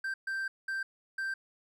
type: tone bursts at uneven times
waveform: triangle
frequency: 1568 Hz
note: G6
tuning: in tune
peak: -30 dBFS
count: 4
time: 0.04-0.14 / 0.27-0.48 / 0.68-0.83 / 1.18-1.34 s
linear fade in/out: 5 ms
effects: none